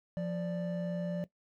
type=tone pair together; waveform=triangle; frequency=174.61 / 587.3 Hz; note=F3 / D5; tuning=0 / 0 cents; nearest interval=octave + major sixth; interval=2100 cents; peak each=-31 / -35 dBFS; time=0.17-1.24 s; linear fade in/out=0 ms; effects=noise-tail reverb RT60 0.1 s tail -17 dB re dry + tanh soft clip ceiling -23 dBFS